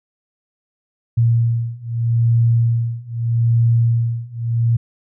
sine beating tone pair, 116.1 / 116.9 Hz, A#2 / A#2, -7 / +5 cents, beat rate 0.8 Hz, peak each -17 / -16 dBFS, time 1.17-4.77 s, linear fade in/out 10 ms, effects none

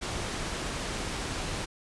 pink low-pass noise, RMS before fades -34 dBFS, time 0.01-1.66 s, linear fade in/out 20 ms, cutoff 8500 Hz, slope 12 dB/octave, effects resampled to 24000 Hz

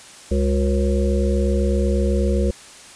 harmonic tone with a mistuned harmonic, 68 Hz, C#2, 33 cents flat, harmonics 1 / 3 / 5 / 7 / 8, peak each -18 / -23 / -25 / -26 / -27 dBFS, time 0.31-2.51 s, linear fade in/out 5 ms, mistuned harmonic 5, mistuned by +110 cents, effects white hiss -42 dBFS RMS until 2.95 s + resampled to 22050 Hz

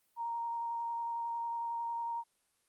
sine tone with vibrato, 932.3 Hz, A#5, in tune, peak -34 dBFS, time 0.16-2.24 s, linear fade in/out 50 ms, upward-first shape square, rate 11 Hz, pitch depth 8 cents each way, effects white hiss -75 dBFS RMS until 2.68 s + Opus 32 kbps

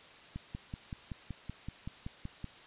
click train, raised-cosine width 5 ms, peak -27 dBFS, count 12, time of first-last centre 0.36-2.443 s, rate 5.28 Hz, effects white hiss -54 dBFS RMS until 2.66 s + resampled to 8000 Hz

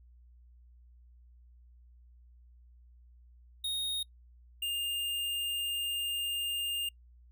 square tone pair in turn, 3729 / 2811 Hz, A#7 / F7, 0 / +11 cents, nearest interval perfect fourth, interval 489 cents, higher first, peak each -32 / -32 dBFS, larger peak neither, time 3.64-4.03 / 4.62-6.89 s, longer second, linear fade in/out 5 ms, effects noise-tail reverb RT60 0.1 s tail -26 dB re dry + added 60 Hz sine -55 dBFS peak until 7.31 s

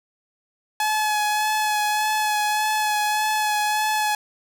sawtooth tone with vibrato, 850 Hz, G#5, 40 cents sharp, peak -16 dBFS, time 0.8-4.15 s, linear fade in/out 2 ms, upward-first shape sine, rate 1.7 Hz, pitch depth 19 cents each way, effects none

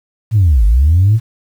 sine linear two-way sweep, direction down then up, 116.54 to 48.21 to 116.54 Hz, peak -5 dBFS, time 0.31-1.2 s, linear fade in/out 50 ms, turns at 0.65 s, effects tanh soft clip ceiling -3 dBFS + 7-bit

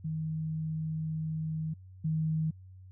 sine tone pair in turn, 157.8 / 157.8 Hz, D#3 / D#3, +25 / +25 cents, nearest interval unison, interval 0 cents, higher neither, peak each -31 / -27 dBFS, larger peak second, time 0.04-1.74 / 2.04-2.51 s, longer first, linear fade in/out 10 ms, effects added 93 Hz sine -48 dBFS peak until 2.91 s

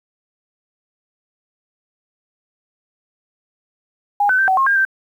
sine tone with pitch steps, 817 / 1513 / 1563 / 757 / 1073 / 1609 / 1562 Hz, G#5 / F#6 / G6 / F#5 / C6 / G6 / G6, -29 / +38 / -6 / +39 / +43 / +45 / -7 cents, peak -12 dBFS, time 4.2-4.851 s, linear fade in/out 5 ms, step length 93 ms, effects 8-bit

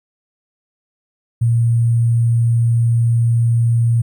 sine tone with sample-and-hold, 116.7 Hz, A#2, 2 cents sharp, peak -11 dBFS, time 1.41-4.02 s, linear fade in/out 10 ms, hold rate 8820 Hz, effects none

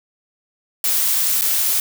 blue noise with dropouts, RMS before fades -18 dBFS, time 0.84-1.8 s, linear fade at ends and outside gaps 2 ms, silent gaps 1.412-1.419 s, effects none

